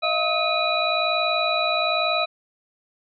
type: tone cluster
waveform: sine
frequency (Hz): 627 / 688 / 1273 / 2469 / 3929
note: D#5 / F5 / D#6 / D#7 / B7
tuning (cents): +13 / -26 / +39 / -14 / -10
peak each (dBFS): -26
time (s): 0.02-2.26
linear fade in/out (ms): 20
effects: none